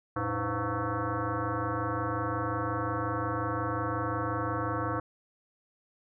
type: tone with frequency modulation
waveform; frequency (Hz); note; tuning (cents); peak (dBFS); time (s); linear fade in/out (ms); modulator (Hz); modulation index
sine; 499.7; B4; +20; -28; 0.16-5; 5; 205; 4.5
effects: none